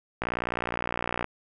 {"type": "click train", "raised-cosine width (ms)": 0.5, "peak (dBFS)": -13, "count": 62, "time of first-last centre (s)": [0.22, 1.243], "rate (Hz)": 59.6, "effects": []}